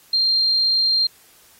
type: tone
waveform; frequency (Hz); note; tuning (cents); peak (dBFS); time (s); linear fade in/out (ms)
sine; 4186; C8; 0; -15; 0.13-1.07; 5
effects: white hiss -52 dBFS RMS until 1.59 s + AAC 48 kbps